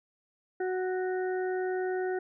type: harmonic tone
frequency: 370 Hz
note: F#4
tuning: in tune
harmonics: 1 / 2 / 4 / 5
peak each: -29 / -37 / -41 / -45 dBFS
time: 0.6-2.19 s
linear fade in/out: 5 ms
effects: none